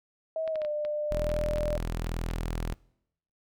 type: tone with pitch glide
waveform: sine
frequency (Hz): 641 to 598.1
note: E5 to D5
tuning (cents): -49 to +31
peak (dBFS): -28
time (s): 0.36-1.77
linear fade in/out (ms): 2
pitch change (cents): -120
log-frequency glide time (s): 0.5-0.67
type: clicks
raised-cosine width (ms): 0.3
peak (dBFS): -26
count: 12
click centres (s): 0.477 / 0.557 / 0.618 / 0.649 / 0.85 / 1.301 / 1.366 / 1.438 / 1.573 / 2.063 / 2.303 / 2.339
type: tone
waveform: sawtooth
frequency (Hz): 41.2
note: E1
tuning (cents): 0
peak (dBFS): -26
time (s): 1.11-2.74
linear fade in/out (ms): 0
effects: noise-tail reverb RT60 0.8 s tail -24 dB re dry